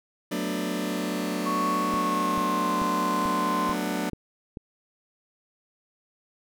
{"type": "chord", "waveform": "sawtooth", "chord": "B minor seventh", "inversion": "second", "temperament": "just", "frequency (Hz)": [185.21, 222.2, 246.9, 296.3], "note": ["F#3", "A3", "B3", "D4"], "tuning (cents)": [2, 17, 0, 15], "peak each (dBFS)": [-28, -29, -30, -27], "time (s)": [0.31, 4.1], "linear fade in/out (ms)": 10}
{"type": "tone with pitch glide", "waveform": "sine", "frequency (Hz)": [1108.7, 1040.4], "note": ["C#6", "C6"], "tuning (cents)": [0, -10], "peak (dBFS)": -25, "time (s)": [1.45, 3.74], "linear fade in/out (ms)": 20, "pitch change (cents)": -110, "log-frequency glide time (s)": [1.91, 2.78]}
{"type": "click train", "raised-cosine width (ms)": 3, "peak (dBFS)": -23, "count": 7, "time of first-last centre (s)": [1.94, 4.572], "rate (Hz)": 2.28}
{"effects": []}